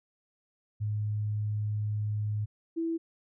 sine tone pair in turn, 105.5 / 329.9 Hz, G#2 / E4, +28 / +1 cents, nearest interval octave + minor sixth, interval 1973 cents, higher second, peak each -28 dBFS, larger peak neither, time 0.8-2.46 / 2.76-2.98 s, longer first, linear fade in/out 20 ms, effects none

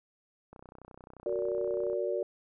click train, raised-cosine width 1 ms, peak -35 dBFS, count 45, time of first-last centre 0.53-1.931 s, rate 31.4 Hz
sine chord, Gb augmented, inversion none, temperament just, 370 / 462.5 / 578.1 Hz, Gb4 / Bb4 / D5, 0 / -14 / -27 cents, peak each -33 / -34 / -33 dBFS, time 1.26-2.23 s, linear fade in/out 2 ms
effects none

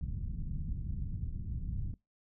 pink low-pass noise, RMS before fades -37 dBFS, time 0.01-1.94 s, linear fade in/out 2 ms, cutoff 170 Hz, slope 24 dB/octave, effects noise-tail reverb RT60 0.2 s tail -23 dB re dry

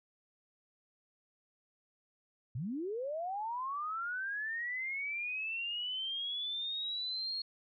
sine linear sweep, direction up, 104.3 to 4312 Hz, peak -35 dBFS, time 2.55-7.42 s, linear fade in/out 5 ms, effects none

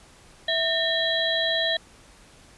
harmonic tone with a mistuned harmonic, 657 Hz, E5, 6 cents flat, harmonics 1 / 3 / 5 / 6, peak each -27 / -27 / -27 / -27 dBFS, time 0.48-1.77 s, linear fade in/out 5 ms, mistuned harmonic 3, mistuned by -140 cents, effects pink hiss -52 dBFS RMS until 2.57 s + resampled to 24000 Hz

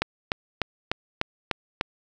click train, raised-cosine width 0.3 ms, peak -7 dBFS, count 7, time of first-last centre 0.02-1.811 s, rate 3.35 Hz, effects none

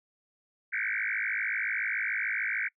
sine tone with frequency modulation, 1900 Hz, A#6, 33 cents sharp, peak -28 dBFS, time 0.72-2.69 s, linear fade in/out 20 ms, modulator 53.5 Hz, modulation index 7.5, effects noise-tail reverb RT60 0.1 s tail -25 dB re dry

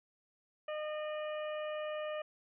harmonic tone with a mistuned harmonic, 610 Hz, D#5, 34 cents flat, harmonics 1 / 2 / 3 / 4 / 5, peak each -37 / -46 / -49 / -52 / -52 dBFS, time 0.68-2.22 s, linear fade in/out 5 ms, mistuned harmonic 5, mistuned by -67 cents, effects none

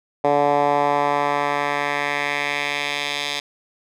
10% pulse tone with band-pass filter sweep, 144.4 Hz, D3, 29 cents flat, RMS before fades -21 dBFS, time 0.24-3.4 s, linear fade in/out 5 ms, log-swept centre 650 to 3700 Hz, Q 1.6, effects none

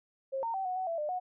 sine tone with pitch steps, 536 / 917 / 769 / 735 / 749 / 668 / 600 / 731 Hz, C5 / A#5 / G5 / F#5 / F#5 / E5 / D5 / F#5, +42 / -29 / -33 / -12 / +21 / +23 / +37 / -21 cents, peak -31 dBFS, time 0.32-1.2 s, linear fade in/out 20 ms, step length 110 ms, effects none

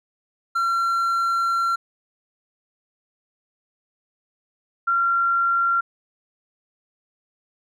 triangle / sine tone pair in turn, 1365 / 1375.3 Hz, F6 / F6, -40 / -27 cents, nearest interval unison, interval 13 cents, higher second, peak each -17 dBFS, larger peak neither, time 0.55-1.76 / 4.87-5.81 s, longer first, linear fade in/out 10 ms, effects none

